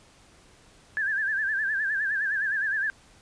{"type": "tone with vibrato", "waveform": "sine", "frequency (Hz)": 1661.2, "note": "G#6", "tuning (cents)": 0, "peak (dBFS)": -24, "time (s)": [0.97, 2.9], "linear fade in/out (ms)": 0, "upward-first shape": "sine", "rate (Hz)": 9.7, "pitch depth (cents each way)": 110, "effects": ["pink hiss -56 dBFS RMS until 3.21 s", "resampled to 22050 Hz"]}